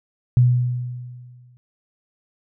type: tone with exponential decay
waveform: sine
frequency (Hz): 123.47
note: B2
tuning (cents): 0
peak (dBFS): -9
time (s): 0.37-1.57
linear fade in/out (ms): 0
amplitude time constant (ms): 260
effects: none